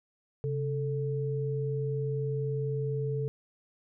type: tone pair together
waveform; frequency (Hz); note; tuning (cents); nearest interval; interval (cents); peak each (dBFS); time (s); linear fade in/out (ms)
sine; 135.9 / 440; C#3 / A4; -34 / 0; octave + minor sixth; 2034; -30 / -33; 0.44-3.28; 0
effects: none